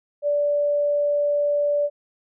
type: tone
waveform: sine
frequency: 582 Hz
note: D5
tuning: 16 cents flat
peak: -18 dBFS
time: 0.22-1.9 s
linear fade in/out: 50 ms
effects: none